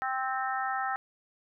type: harmonic tone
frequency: 261.6 Hz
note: C4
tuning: in tune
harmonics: 3 / 4 / 5 / 6 / 7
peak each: -32 / -42 / -33 / -40 / -37 dBFS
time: 0.02-0.96 s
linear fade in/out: 0 ms
effects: none

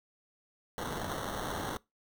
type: noise with sample-and-hold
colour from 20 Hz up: violet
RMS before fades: -37 dBFS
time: 0.78-1.77 s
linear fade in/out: 0 ms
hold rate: 2450 Hz
effects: noise-tail reverb RT60 0.2 s tail -22 dB re dry

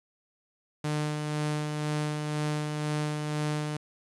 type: tone with tremolo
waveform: sawtooth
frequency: 150.6 Hz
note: D3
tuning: 44 cents sharp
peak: -23 dBFS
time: 0.84-3.77 s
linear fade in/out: 5 ms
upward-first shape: sine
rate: 2 Hz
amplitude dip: 35%
effects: resampled to 24000 Hz + 9-bit

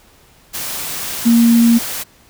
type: tone in noise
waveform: sine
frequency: 233.1 Hz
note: A#3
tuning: in tune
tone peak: -7 dBFS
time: 1.25-1.79 s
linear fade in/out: 20 ms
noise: white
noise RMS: -24 dBFS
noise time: 0.53-2.04 s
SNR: +14 dB
effects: pink hiss -49 dBFS RMS until 2.29 s

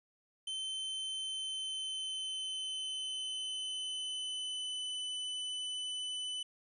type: tone with pitch glide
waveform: 45% pulse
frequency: 3083 to 3004 Hz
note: G7 to F#7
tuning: -29 to +26 cents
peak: -37 dBFS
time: 0.47-6.43 s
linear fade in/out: 5 ms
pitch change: -45 cents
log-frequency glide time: 1.22-5.09 s
effects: resampled to 24000 Hz

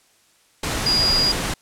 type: tone in noise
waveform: sine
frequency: 4863 Hz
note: D#8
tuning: 40 cents flat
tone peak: -16 dBFS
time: 0.86-1.32 s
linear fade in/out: 5 ms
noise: pink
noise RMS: -24 dBFS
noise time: 0.63-1.54 s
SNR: +5 dB
effects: white hiss -58 dBFS RMS until 1.61 s + low-pass 10000 Hz 12 dB/octave

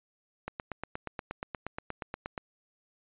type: click train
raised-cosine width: 0.5 ms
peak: -20 dBFS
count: 17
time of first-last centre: 0.48-2.378 s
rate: 8.43 Hz
effects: resampled to 8000 Hz

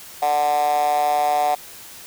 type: tone with high-pass filter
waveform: 10% pulse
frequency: 147.7 Hz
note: D3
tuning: 10 cents sharp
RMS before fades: -19 dBFS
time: 0.22-1.55 s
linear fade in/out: 5 ms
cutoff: 710 Hz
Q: 8.2
effects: white hiss -40 dBFS RMS until 2.06 s

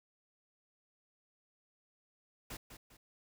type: noise with echo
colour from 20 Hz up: pink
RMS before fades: -45 dBFS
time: 2.5-2.57 s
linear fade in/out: 5 ms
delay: 200 ms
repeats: 2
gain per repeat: -8 dB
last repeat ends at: 2.97 s
effects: none

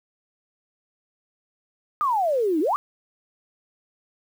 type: exponential two-way sweep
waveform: sine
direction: down then up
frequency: 1244.5 to 293.7 to 1244.5 Hz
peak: -19 dBFS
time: 2.01-2.76 s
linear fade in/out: 0 ms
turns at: 2.6 s
effects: 8-bit

